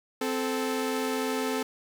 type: tone pair together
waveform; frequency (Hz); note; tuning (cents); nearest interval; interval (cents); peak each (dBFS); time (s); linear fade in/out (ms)
sawtooth; 260 / 437.3; C4 / A4; -11 / -11; major sixth; 900; -26; 0.21-1.63; 5
effects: none